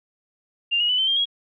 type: tone with pitch steps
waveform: sine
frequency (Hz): 2794 / 2889 / 2988 / 3089 / 3195 / 3304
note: F7 / F#7 / F#7 / G7 / G7 / G#7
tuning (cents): 0 / -42 / +16 / -26 / +32 / -10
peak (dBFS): -18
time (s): 0.71-1.256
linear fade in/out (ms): 20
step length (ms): 91
effects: none